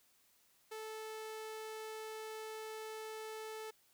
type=tone; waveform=sawtooth; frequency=437.2 Hz; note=A4; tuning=11 cents flat; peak=-40 dBFS; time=0.71-3.71 s; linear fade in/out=10 ms; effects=white hiss -71 dBFS RMS until 3.93 s